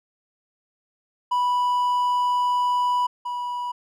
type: tone pair in turn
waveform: triangle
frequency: 985 / 977.6 Hz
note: B5 / B5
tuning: -5 / -18 cents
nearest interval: unison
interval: 13 cents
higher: first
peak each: -17 / -24 dBFS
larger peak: first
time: 1.31-3.07 / 3.25-3.72 s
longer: first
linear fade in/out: 10 ms
effects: none